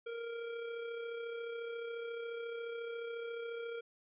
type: tone with amplitude modulation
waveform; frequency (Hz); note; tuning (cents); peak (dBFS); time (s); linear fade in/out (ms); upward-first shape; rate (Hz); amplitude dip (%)
square; 465.5; A#4; -2; -39; 0.06-3.81; 10; sine; 34.2; 35
effects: resampled to 8000 Hz